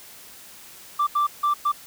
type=tone bursts at uneven times; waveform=sine; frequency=1174.7 Hz; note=D6; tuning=in tune; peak=-16 dBFS; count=4; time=0.99-1.07 / 1.15-1.27 / 1.43-1.54 / 1.65-1.72 s; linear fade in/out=10 ms; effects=tanh soft clip ceiling -16 dBFS + white hiss -45 dBFS RMS until 1.86 s